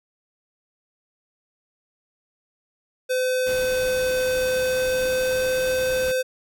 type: tone with pitch glide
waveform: square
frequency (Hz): 510 to 513.8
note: C5 to C5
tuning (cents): -44 to -32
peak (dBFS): -21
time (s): 3.09-6.23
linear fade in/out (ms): 20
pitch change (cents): +12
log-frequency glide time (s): 4.04-5.67
type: noise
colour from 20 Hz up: pink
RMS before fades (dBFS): -36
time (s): 3.46-6.12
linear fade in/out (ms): 10
effects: none

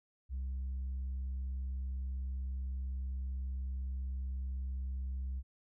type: tone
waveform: sine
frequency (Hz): 65.41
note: C2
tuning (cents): 0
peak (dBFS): -33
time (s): 0.29-5.43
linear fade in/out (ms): 50
effects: tanh soft clip ceiling -34 dBFS

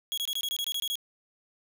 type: tone bursts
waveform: 40% pulse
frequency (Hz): 3322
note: G#7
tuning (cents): 0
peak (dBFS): -28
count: 11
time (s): 0.12-0.955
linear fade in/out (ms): 0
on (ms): 55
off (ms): 23
effects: none

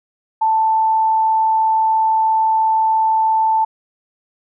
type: tone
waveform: sine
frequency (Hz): 883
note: A5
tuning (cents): +6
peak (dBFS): -12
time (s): 0.41-3.65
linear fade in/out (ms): 10
effects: none

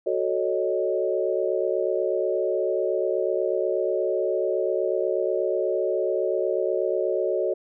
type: chord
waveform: sine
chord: D# half-diminished seventh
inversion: first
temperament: equal with one note detuned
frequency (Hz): 371.5 / 440 / 554.4 / 622.3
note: F#4 / A4 / C#5 / D#5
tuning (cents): +7 / 0 / 0 / 0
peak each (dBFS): -26 / -28 / -27 / -28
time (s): 0.06-7.54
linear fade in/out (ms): 10
effects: none

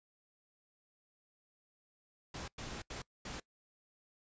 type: noise bursts at uneven times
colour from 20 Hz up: pink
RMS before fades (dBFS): -44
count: 4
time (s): 2.34-2.48 / 2.58-2.82 / 2.9-3.02 / 3.25-3.4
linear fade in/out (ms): 5
effects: noise-tail reverb RT60 0.1 s tail -22 dB re dry + resampled to 16000 Hz

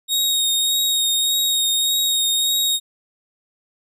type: tone with vibrato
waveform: sawtooth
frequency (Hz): 3742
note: A#7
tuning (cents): +6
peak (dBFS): -14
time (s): 0.08-2.8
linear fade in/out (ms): 50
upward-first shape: triangle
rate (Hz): 1.7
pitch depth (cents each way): 22
effects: none

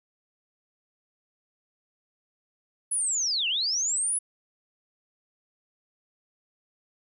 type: linear two-way sweep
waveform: sine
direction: down then up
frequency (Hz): 10400 to 2637 to 10400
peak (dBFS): -24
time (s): 2.91-4.19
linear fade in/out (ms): 10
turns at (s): 3.48
effects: none

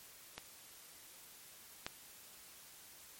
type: clicks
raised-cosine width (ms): 0.2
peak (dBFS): -25 / -21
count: 2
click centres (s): 0.38 / 1.865
effects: white hiss -57 dBFS RMS until 3.19 s + MP3 64 kbps

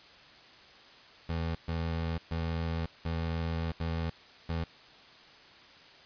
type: tone bursts at uneven times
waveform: 25% pulse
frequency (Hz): 82.5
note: E2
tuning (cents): +2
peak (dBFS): -27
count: 6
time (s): 1.29-1.55 / 1.68-2.18 / 2.31-2.86 / 3.05-3.72 / 3.8-4.1 / 4.49-4.64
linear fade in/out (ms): 5
effects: white hiss -54 dBFS RMS until 6.05 s + resampled to 11025 Hz

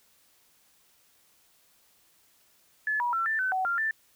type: tone with pitch steps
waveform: sine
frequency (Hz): 1721 / 965 / 1348 / 1773 / 1518 / 752 / 1389 / 1771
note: A6 / B5 / E6 / A6 / F#6 / F#5 / F6 / A6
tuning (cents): -39 / -40 / +38 / +13 / +44 / +28 / -10 / +11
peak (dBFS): -25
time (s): 2.87-3.91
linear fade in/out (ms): 2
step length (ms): 130
effects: white hiss -64 dBFS RMS until 4.15 s

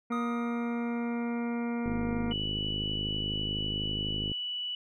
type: harmonic tone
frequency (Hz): 236.2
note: A#3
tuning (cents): +23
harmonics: 1 / 2 / 3 / 4 / 5 / 6 / 8 / 9 / 10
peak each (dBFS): -30 / -39 / -44 / -45 / -50 / -46 / -54 / -49 / -50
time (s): 0.1-2.33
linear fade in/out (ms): 10
type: tone with exponential decay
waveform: triangle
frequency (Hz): 1244.5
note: D#6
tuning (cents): 0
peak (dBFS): -30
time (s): 0.12-1.6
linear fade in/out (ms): 2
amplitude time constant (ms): 320
type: click train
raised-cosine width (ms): 3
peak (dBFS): -23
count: 129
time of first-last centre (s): 1.86-4.317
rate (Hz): 52.1
type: tone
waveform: sine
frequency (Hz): 2957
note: F#7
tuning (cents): -2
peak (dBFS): -32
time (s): 2.31-4.75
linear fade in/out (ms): 2
effects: none

